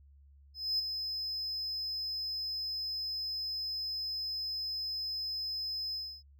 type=tone with ADSR envelope; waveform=triangle; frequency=5100 Hz; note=D#8; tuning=42 cents sharp; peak=-26 dBFS; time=0.54-6.23 s; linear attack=250 ms; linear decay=13 ms; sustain=-7 dB; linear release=290 ms; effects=added 70 Hz sine -56 dBFS peak until 6.39 s